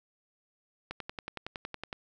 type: click train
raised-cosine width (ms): 0.3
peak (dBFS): -21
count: 12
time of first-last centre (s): 0.91-1.929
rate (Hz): 10.8
effects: none